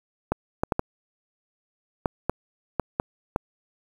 clicks, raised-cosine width 1 ms, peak -8 dBFS, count 9, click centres 0.32 / 0.635 / 0.722 / 0.794 / 2.058 / 2.296 / 2.797 / 2.999 / 3.361 s, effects 7-bit

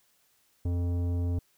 sine tone with tanh clipping, 87.4 Hz, F2, 2 cents sharp, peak -28 dBFS, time 0.65-1.39 s, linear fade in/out 5 ms, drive 13 dB, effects white hiss -68 dBFS RMS until 1.57 s

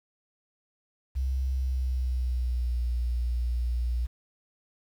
sine tone with pitch glide, 65.5 to 60.06 Hz, C2 to B1, +2 to -48 cents, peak -25 dBFS, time 1.15-4.07 s, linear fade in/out 20 ms, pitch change -150 cents, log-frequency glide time 1.5-2.81 s, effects 9-bit

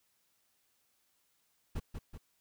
brown noise with echo, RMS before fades -35 dBFS, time 1.75-1.8 s, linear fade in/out 10 ms, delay 190 ms, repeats 2, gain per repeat -5 dB, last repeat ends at 2.18 s, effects white hiss -75 dBFS RMS until 2.4 s

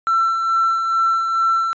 triangle tone with tremolo, 1343 Hz, E6, 32 cents sharp, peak -10 dBFS, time 0.07-1.73 s, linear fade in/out 0 ms, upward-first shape sine, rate 2.3 Hz, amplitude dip 50%, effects tanh soft clip ceiling -10 dBFS + resampled to 16000 Hz

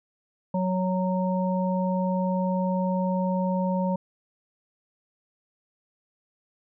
harmonic tone, 185 Hz, F#3, in tune, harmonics 1 / 3 / 5, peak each -24 / -29 / -31 dBFS, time 0.54-3.96 s, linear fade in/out 5 ms, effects none

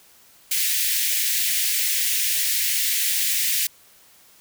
white high-pass noise, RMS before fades -22 dBFS, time 0.51-3.67 s, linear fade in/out 5 ms, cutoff 1800 Hz, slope 48 dB/octave, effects white hiss -53 dBFS RMS until 4.4 s

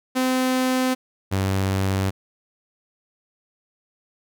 sawtooth tone pair in turn, 257.1 / 96.3 Hz, C4 / G2, -30 / -30 cents, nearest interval octave + perfect fourth, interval 1700 cents, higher first, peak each -15 / -16 dBFS, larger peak first, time 0.15-0.95 / 1.31-2.11 s, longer neither, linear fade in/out 20 ms, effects none

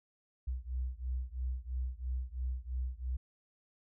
sine beating tone pair, 61.74 / 64.74 Hz, B1 / C2, 0 / -18 cents, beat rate 3 Hz, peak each -37 / -38 dBFS, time 0.47-3.17 s, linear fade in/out 10 ms, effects none

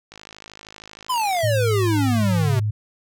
click train, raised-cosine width 0.2 ms, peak -22 dBFS, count 69, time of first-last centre 0.12-1.405 s, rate 52.9 Hz
square exponential sweep, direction down, 1047 to 123.4 Hz, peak -20 dBFS, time 1.09-2.6 s, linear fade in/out 10 ms
sine tone with pitch glide, 110 to 105.95 Hz, A2 to G#2, 0 to +35 cents, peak -19 dBFS, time 1.43-2.71 s, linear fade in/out 10 ms, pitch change -65 cents, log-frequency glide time 1.53-1.73 s
effects none

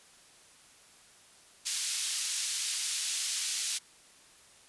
white band-pass noise, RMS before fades -33 dBFS, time 1.65-3.79 s, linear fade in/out 20 ms, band 3100 to 8800 Hz, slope 12 dB/octave, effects white hiss -58 dBFS RMS until 4.68 s + resampled to 24000 Hz

